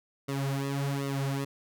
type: tone with flanger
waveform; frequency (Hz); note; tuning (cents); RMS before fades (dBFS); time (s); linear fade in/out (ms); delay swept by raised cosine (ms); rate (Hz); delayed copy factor
sawtooth; 138.6; C#3; 0; -31; 0.28-1.45; 10; 1.2 to 5.9; 1.3; -0.9
effects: none